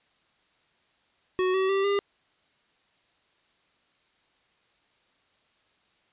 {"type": "tone with pitch steps", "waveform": "square", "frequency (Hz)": [370, 380.2, 390.6, 401.4], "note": ["F#4", "F#4", "G4", "G4"], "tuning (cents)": [0, 47, -6, 41], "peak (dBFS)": -23, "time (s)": [1.39, 1.99], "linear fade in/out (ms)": 0, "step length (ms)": 150, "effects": ["white hiss -67 dBFS RMS until 6.12 s", "resampled to 8000 Hz"]}